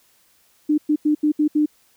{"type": "tone bursts at uneven times", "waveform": "sine", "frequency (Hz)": 300.8, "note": "D4", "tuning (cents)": 42, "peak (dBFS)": -14, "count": 6, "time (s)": [[0.69, 0.78], [0.89, 0.96], [1.05, 1.15], [1.23, 1.32], [1.39, 1.48], [1.55, 1.66]], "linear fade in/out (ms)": 10, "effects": ["white hiss -59 dBFS RMS until 1.96 s"]}